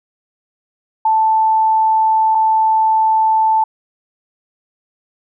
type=tone pair in turn; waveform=sine; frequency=880 / 880 Hz; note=A5 / A5; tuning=0 / 0 cents; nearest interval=unison; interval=0 cents; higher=neither; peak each=-10 dBFS; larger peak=neither; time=1.05-2.35 / 2.35-3.64 s; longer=first; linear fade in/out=5 ms; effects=none